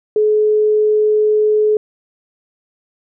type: tone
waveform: sine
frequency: 426.2 Hz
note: G#4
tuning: 45 cents sharp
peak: -10 dBFS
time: 0.16-1.77 s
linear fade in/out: 2 ms
effects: none